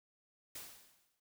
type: noise with exponential decay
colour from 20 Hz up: white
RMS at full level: -45 dBFS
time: 0.55-1.2 s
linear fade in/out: 5 ms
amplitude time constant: 140 ms
effects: none